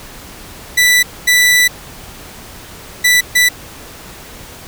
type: tone bursts at uneven times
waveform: sawtooth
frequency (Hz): 1975.5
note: B6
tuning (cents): 0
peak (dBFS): -4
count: 4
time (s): 0.77-1.03 / 1.27-1.68 / 3.04-3.21 / 3.35-3.49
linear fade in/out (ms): 10
effects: pink hiss -34 dBFS RMS until 4.67 s